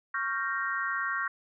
sine chord, G half-diminished seventh, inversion second, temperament equal with one note detuned, 1108.7 / 1385.7 / 1568 / 1864.7 Hz, Db6 / F6 / G6 / Bb6, 0 / -14 / 0 / 0 cents, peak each -34 dBFS, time 0.14-1.28 s, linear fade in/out 5 ms, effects none

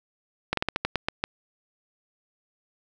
slowing click train, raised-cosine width 0.3 ms, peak -8 dBFS, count 9, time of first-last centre 0.53-1.239 s, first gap 43 ms, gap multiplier 1.2, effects none

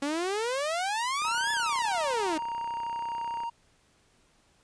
sawtooth exponential two-way sweep, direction up then down, 274.6 to 1749 to 298.9 Hz, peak -24 dBFS, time 0.02-2.38 s, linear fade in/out 5 ms, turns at 1.52 s
click train, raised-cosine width 0.5 ms, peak -30 dBFS, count 71, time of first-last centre 1.22-3.435 s, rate 31.6 Hz
triangle tone with vibrato, 932.3 Hz, A#5, in tune, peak -29 dBFS, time 1.24-3.5 s, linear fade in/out 10 ms, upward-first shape sine, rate 13 Hz, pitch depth 10 cents each way
effects pink hiss -65 dBFS RMS until 4.63 s + resampled to 22050 Hz

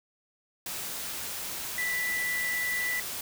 sine tone in noise, 1975.5 Hz, B6, in tune, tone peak -28 dBFS, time 1.78-3 s, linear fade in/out 2 ms, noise white, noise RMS -36 dBFS, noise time 0.66-3.21 s, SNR +5 dB, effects none

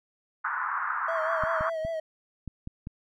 pink band-pass noise, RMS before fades -30 dBFS, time 0.44-1.7 s, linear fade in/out 10 ms, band 1000 to 1600 Hz, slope 48 dB/octave
triangle tone with vibrato, 646 Hz, E5, 35 cents flat, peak -27 dBFS, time 1.08-2 s, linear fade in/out 5 ms, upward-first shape sine, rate 5.2 Hz, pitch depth 47 cents each way
clicks, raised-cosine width 5 ms, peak -24 dBFS, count 6, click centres 1.437 / 1.609 / 1.85 / 2.477 / 2.674 / 2.871 s
effects none

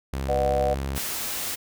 sawtooth tone with pitch glide, 67.5 to 68.13 Hz, C#2 to C#2, -45 to -29 cents, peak -23 dBFS, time 0.13-0.98 s, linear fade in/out 0 ms, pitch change +16 cents, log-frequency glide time 0.38-0.77 s
sine chord, B minor, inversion none, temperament equal with one note detuned, 493.9 / 602.8 / 740 Hz, B4 / D5 / F#5, 0 / +45 / 0 cents, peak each -26 / -24 / -26 dBFS, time 0.28-0.75 s, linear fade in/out 20 ms
white noise, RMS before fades -30 dBFS, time 0.95-1.56 s, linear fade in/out 20 ms
effects none

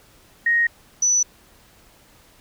sine tone pair in turn, 1871 / 5959 Hz, A#6 / F#8, +6 / +11 cents, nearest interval octave + minor sixth, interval 2005 cents, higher second, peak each -15 dBFS, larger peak neither, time 0.46-0.67 / 1.02-1.23 s, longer neither, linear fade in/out 5 ms, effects pink hiss -53 dBFS RMS until 2.4 s

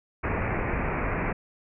pink low-pass noise, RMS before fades -28 dBFS, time 0.23-1.33 s, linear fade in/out 10 ms, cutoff 2500 Hz, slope 96 dB/octave, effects none

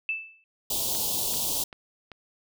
sine tone with exponential decay, 2638 Hz, E7, 1 cent sharp, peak -23 dBFS, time 0.09-0.44 s, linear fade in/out 1 ms, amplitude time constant 74 ms
white band-stop noise, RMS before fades -28 dBFS, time 0.7-1.64 s, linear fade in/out 5 ms, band 980 to 3000 Hz, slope 48 dB/octave
click train, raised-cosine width 0.3 ms, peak -26 dBFS, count 4, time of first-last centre 0.95-2.117 s, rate 2.57 Hz
effects none

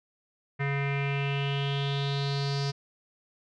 square tone with low-pass filter sweep, 140 Hz, C#3, 18 cents sharp, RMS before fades -29 dBFS, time 0.59-2.72 s, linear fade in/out 20 ms, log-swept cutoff 2000 to 5000 Hz, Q 5.6, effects none

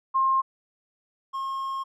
sine / triangle tone pair in turn, 1064 / 1076.4 Hz, C6 / C6, +29 / +49 cents, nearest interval unison, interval 20 cents, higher second, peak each -19 / -26 dBFS, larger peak first, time 0.14-0.42 / 1.33-1.84 s, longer second, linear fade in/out 20 ms, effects none

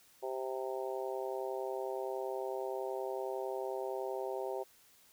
harmonic tone, 130.81 Hz, C3, in tune, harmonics 3 / 4 / 5 / 6 / 7, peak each -39 / -41 / -43 / -45 / -46 dBFS, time 0.22-4.64 s, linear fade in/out 20 ms, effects white hiss -64 dBFS RMS until 5.12 s

